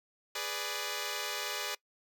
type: chord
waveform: 5% pulse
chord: G# diminished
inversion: none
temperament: equal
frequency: 415.3 / 493.9 / 587.3 Hz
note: G#4 / B4 / D5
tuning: 0 / 0 / 0 cents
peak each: -28 / -28 / -27 dBFS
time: 0.35-1.75 s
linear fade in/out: 5 ms
effects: noise-tail reverb RT60 0.1 s tail -22 dB re dry